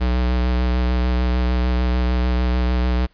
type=tone with vibrato; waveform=square; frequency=61.74 Hz; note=B1; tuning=in tune; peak=-17 dBFS; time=0-3.07 s; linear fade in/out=20 ms; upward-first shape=triangle; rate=6.7 Hz; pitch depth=27 cents each way; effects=pink hiss -59 dBFS RMS until 3.13 s + resampled to 11025 Hz